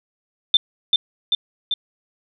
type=tone with echo; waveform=sine; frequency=3559 Hz; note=A7; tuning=19 cents sharp; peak=-9 dBFS; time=0.54-0.57 s; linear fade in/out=2 ms; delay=390 ms; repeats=3; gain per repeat=-3 dB; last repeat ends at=1.74 s; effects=none